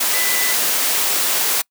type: tone in noise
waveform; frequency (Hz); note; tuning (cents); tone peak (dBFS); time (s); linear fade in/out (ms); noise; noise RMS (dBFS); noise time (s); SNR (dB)
sine; 1997; B6; +19; -24; 0.13-0.54; 10; white; -18; 0-1.62; -9
effects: noise-tail reverb RT60 0.1 s tail -26 dB re dry + high-pass 300 Hz 12 dB/octave